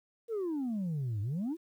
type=exponential two-way sweep; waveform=sine; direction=down then up; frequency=477.1 to 98 to 356.6 Hz; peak=-29 dBFS; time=0.28-1.57 s; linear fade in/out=50 ms; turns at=1.21 s; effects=tanh soft clip ceiling -30 dBFS + 11-bit